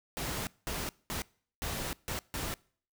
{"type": "noise bursts at uneven times", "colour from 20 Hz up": "pink", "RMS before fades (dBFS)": -36, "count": 6, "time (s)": [[0.17, 0.47], [0.67, 0.89], [1.1, 1.22], [1.62, 1.93], [2.08, 2.19], [2.34, 2.54]], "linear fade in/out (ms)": 0, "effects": ["noise-tail reverb RT60 0.5 s tail -24 dB re dry"]}